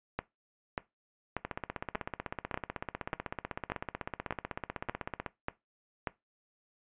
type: two click trains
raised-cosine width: 0.5 ms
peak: -17 / -20 dBFS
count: 11 / 62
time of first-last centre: 0.19-6.072 / 1.45-5.263 s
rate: 1.7 / 16 Hz
effects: noise-tail reverb RT60 0.2 s tail -19 dB re dry + resampled to 8000 Hz